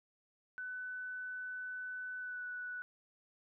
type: tone with pitch glide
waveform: sine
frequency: 1500 to 1481.1 Hz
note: F#6 to F#6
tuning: +23 to +1 cents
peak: -40 dBFS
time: 0.58-2.82 s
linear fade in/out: 0 ms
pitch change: -22 cents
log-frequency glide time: 2.19-2.44 s
effects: none